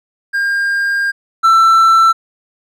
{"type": "tone pair in turn", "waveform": "triangle", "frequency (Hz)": [1607, 1335.7], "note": ["G6", "E6"], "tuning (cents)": [43, 22], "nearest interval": "minor third", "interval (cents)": 321, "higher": "first", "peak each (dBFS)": [-11, -4], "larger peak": "second", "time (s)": [[0.33, 1.12], [1.43, 2.13]], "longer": "first", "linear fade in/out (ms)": 20, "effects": []}